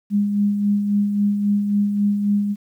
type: tone with tremolo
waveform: sine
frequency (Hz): 204.2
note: G#3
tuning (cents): -29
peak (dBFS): -14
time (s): 0.1-2.56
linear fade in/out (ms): 50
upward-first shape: sine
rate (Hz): 3.7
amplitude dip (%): 45
effects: 9-bit